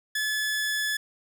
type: tone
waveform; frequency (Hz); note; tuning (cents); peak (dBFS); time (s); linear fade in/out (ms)
sawtooth; 1719; A6; -41; -22; 0.15-0.97; 5
effects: none